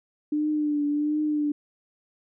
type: tone with vibrato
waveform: sine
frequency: 297.5 Hz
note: D4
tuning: 22 cents sharp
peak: -22 dBFS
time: 0.32-1.52 s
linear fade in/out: 5 ms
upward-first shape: triangle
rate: 1.4 Hz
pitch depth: 44 cents each way
effects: none